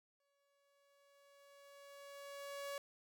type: tone with exponential growth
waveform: sawtooth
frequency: 563 Hz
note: C#5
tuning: 27 cents sharp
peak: -38 dBFS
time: 0.2-2.78 s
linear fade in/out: 2 ms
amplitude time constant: 560 ms
effects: none